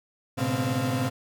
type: tone cluster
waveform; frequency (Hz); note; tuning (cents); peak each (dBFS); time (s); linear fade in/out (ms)
35% pulse; 107.4 / 124.3 / 141.8 / 260.4 / 696; A2 / B2 / C#3 / C4 / F5; -41 / +12 / +40 / -8 / -6; -31 / -27 / -33 / -27 / -34; 0.37-1.1; 20
effects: none